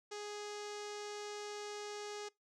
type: tone with low-pass filter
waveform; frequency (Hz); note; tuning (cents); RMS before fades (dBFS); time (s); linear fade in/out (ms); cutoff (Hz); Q
sawtooth; 415.3; G#4; 0; -45; 0.11-2.29; 10; 6200; 2.4
effects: noise-tail reverb RT60 0.2 s tail -24 dB re dry